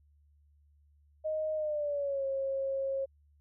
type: tone with pitch glide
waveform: sine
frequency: 622.3 to 541.7 Hz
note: D#5 to C#5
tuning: 0 to -40 cents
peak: -30 dBFS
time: 1.24-3.06 s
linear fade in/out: 20 ms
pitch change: -240 cents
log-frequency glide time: 1.55-2.25 s
effects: added 73 Hz sine -62 dBFS peak until 3.4 s